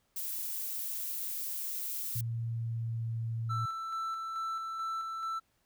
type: noise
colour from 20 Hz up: violet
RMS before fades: -37 dBFS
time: 0.16-2.21 s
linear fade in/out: 5 ms
type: tone with pitch glide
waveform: sine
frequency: 115.5 to 114.11 Hz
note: A#2 to A#2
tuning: -16 to -36 cents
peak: -32 dBFS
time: 2.15-3.66 s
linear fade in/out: 10 ms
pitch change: -20 cents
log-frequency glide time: 2.38-3.14 s
type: tone with tremolo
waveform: triangle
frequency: 1329 Hz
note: E6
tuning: 14 cents sharp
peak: -31 dBFS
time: 3.49-5.4 s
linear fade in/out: 20 ms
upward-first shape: square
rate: 2.3 Hz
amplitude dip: 30%
effects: pink hiss -74 dBFS RMS until 5.65 s